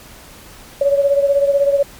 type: beating tone pair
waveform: sine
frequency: 559 / 575 Hz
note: C#5 / D5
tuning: +14 / -37 cents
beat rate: 16 Hz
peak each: -12 / -18 dBFS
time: 0.81-1.83 s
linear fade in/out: 5 ms
effects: pink hiss -40 dBFS RMS until 1.99 s + MP3 96 kbps